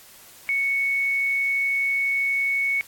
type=tone; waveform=sine; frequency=2217 Hz; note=C#7; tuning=in tune; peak=-20 dBFS; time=0.49-2.81 s; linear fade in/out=0 ms; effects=white hiss -48 dBFS RMS until 2.87 s + AAC 64 kbps